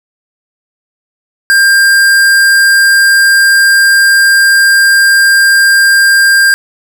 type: tone with hard clipping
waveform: sine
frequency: 1597 Hz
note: G6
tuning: 32 cents sharp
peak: -5 dBFS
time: 1.5-6.54 s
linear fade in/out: 0 ms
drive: 18 dB
effects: none